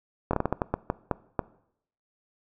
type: slowing click train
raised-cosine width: 1 ms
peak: -10 dBFS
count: 11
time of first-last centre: 0.31-1.392 s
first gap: 23 ms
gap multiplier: 1.32
effects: noise-tail reverb RT60 0.7 s tail -20 dB re dry